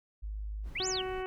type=tone; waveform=sine; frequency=52 Hz; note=G#1; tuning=3 cents sharp; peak=-35 dBFS; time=0.22-0.7 s; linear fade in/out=20 ms
type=noise; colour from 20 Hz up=brown; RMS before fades=-47 dBFS; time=0.63-1.25 s; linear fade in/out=50 ms
type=exponential two-way sweep; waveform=sine; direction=up then down; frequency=1880 to 7459 to 2679 Hz; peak=-32 dBFS; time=0.75-1.02 s; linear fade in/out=10 ms; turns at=0.88 s
type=harmonic tone; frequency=373.5 Hz; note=F#4; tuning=16 cents sharp; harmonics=1 / 2 / 3 / 4 / 5 / 6 / 7 / 8; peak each=-35 / -41 / -45 / -47 / -49 / -51 / -52 / -53 dBFS; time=0.8-1.26 s; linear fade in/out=0 ms
effects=none